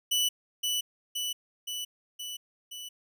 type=tone with echo; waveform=sawtooth; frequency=2970 Hz; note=F#7; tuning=6 cents sharp; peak=-21 dBFS; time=0.11-0.29 s; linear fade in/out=10 ms; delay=520 ms; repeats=5; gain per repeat=-3 dB; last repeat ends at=2.89 s; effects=none